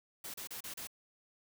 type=noise bursts; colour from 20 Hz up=white; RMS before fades=-44 dBFS; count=5; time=0.24-0.872 s; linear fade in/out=5 ms; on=100 ms; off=33 ms; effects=none